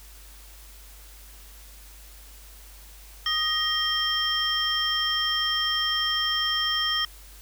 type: tone cluster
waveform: sine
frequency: 1245 / 1878 / 3186 / 5380 Hz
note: D#6 / A#6 / G7 / E8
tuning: +1 / +12 / +27 / +34 cents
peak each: -31 / -30 / -25 / -30 dBFS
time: 3.26-7.05 s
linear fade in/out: 2 ms
effects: added 50 Hz sine -46 dBFS peak until 7.41 s + white hiss -50 dBFS RMS until 7.41 s